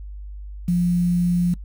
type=tone with quantisation; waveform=sine; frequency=175.8 Hz; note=F3; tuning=12 cents sharp; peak=-16 dBFS; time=0.68-1.54 s; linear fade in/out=5 ms; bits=7; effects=noise-tail reverb RT60 0.1 s tail -24 dB re dry + added 50 Hz sine -32 dBFS peak until 1.64 s